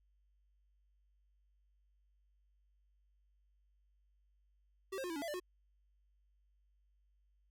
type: tone with pitch steps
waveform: square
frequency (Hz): 384.9 / 533 / 357.8 / 328 / 285.3 / 671 / 592 / 362.4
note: G4 / C5 / F4 / E4 / C#4 / E5 / D5 / F#4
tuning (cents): -32 / +32 / +42 / -9 / +50 / +31 / +14 / -36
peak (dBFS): -40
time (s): 4.92-5.4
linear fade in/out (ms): 10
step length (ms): 60
effects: added 50 Hz sine -70 dBFS peak until 7.5 s